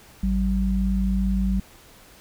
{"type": "tone pair together", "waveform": "sine", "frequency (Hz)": [53.68, 191.3], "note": ["A1", "G3"], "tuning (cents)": [-42, -42], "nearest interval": "octave + minor seventh", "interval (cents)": 2200, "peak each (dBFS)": -22, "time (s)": [0.23, 1.6], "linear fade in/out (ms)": 5, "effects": ["pink hiss -50 dBFS RMS until 2.2 s"]}